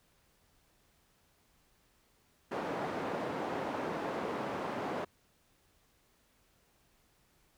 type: band-pass noise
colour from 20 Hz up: white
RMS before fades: -37 dBFS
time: 2.51-5.05 s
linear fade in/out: 10 ms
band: 190 to 810 Hz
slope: 12 dB/octave
effects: pink hiss -70 dBFS RMS until 7.57 s